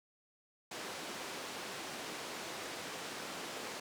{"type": "band-pass noise", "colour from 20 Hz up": "pink", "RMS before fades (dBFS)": -44, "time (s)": [0.71, 3.8], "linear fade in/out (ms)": 5, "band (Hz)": [290, 7500], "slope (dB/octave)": 12, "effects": []}